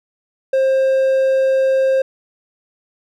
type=tone; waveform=triangle; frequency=531 Hz; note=C5; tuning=25 cents sharp; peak=-10 dBFS; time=0.53-2.02 s; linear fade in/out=5 ms; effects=none